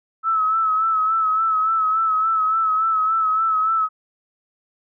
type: tone with vibrato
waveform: sine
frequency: 1300 Hz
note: E6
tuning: 24 cents flat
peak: -16 dBFS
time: 0.23-3.89 s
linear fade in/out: 50 ms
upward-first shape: sine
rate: 3.5 Hz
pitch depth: 41 cents each way
effects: none